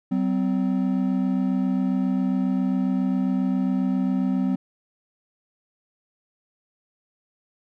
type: tone pair together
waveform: triangle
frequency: 189.9 / 257.3 Hz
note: F#3 / C4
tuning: +45 / -29 cents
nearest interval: perfect fourth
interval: 526 cents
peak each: -21 dBFS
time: 0.11-4.56 s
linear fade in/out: 10 ms
effects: none